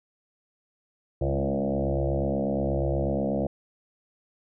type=tone with frequency modulation; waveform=sine; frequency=204.3 Hz; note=G#3; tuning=28 cents flat; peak=-23 dBFS; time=1.21-3.47 s; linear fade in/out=5 ms; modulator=68.3 Hz; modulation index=6.5; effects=none